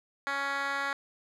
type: tone with band-pass filter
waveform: 10% pulse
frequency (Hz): 278.4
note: C#4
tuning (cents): +8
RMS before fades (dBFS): -32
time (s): 0.27-0.93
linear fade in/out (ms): 0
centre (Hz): 1800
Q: 1.3
effects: none